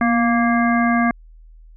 harmonic tone with a mistuned harmonic, 233.1 Hz, A#3, in tune, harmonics 1 / 3 / 5 / 7 / 9, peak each -16 / -21 / -23 / -24 / -26 dBFS, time 0.01-1.11 s, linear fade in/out 2 ms, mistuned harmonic 1, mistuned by +38 cents, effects added 40 Hz sine -41 dBFS peak until 1.76 s

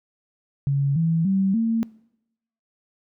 sine tone with pitch steps, 139.6 / 164.11 / 192.92 / 226.8 Hz, C#3 / E3 / G3 / A#3, +13 / -7 / -27 / -47 cents, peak -18 dBFS, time 0.67-1.83 s, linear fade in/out 0 ms, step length 290 ms, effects noise-tail reverb RT60 0.8 s tail -22 dB re dry

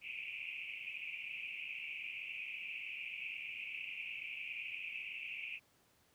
white band-pass noise, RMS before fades -45 dBFS, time 0.01-5.6 s, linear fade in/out 50 ms, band 2300 to 2700 Hz, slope 96 dB/octave, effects pink hiss -71 dBFS RMS until 6.14 s + high-pass 80 Hz 12 dB/octave

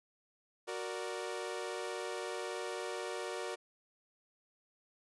sawtooth chord, Gb augmented, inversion none, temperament equal, 370 / 466.2 / 587.3 Hz, Gb4 / Bb4 / D5, 0 / 0 / 0 cents, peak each -38 / -38 / -40 dBFS, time 0.67-3.56 s, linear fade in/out 20 ms, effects resampled to 24000 Hz

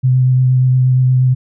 sine tone with vibrato, 128.2 Hz, C3, 35 cents flat, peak -8 dBFS, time 0.03-1.35 s, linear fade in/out 20 ms, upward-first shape triangle, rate 8.5 Hz, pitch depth 17 cents each way, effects none

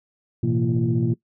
sine tone cluster, 109.3 / 124.1 / 165.8 / 231 / 341.2 Hz, A2 / B2 / E3 / A#3 / F4, -11 / +9 / +10 / -16 / -40 cents, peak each -27 / -21 / -26 / -25 / -26 dBFS, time 0.43-1.14 s, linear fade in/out 5 ms, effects noise-tail reverb RT60 0.1 s tail -20 dB re dry + tanh soft clip ceiling -10 dBFS

